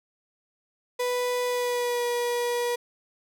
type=tone with pitch glide; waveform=35% pulse; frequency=493.9 to 481.8 Hz; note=B4 to B4; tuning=0 to -43 cents; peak=-23 dBFS; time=0.99-2.76 s; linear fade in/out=10 ms; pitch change=-43 cents; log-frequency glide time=1.46-2.05 s; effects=none